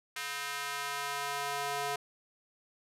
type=tone with high-pass filter sweep; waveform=square; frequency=141.9 Hz; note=C#3; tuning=41 cents sharp; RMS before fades=-36 dBFS; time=0.16-1.96 s; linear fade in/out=5 ms; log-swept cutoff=1700 to 640 Hz; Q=1.2; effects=resampled to 32000 Hz